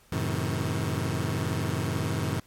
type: chord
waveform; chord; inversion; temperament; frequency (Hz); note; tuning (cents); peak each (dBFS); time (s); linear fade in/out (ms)
sawtooth; F# diminished seventh; none; just; 92.5 / 111 / 133.2 / 159.84; F#2 / A2 / C3 / Eb3; 0 / +16 / +31 / +47; -28; 0.12-2.4; 5
effects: pink hiss -59 dBFS RMS until 2.46 s + MP3 64 kbps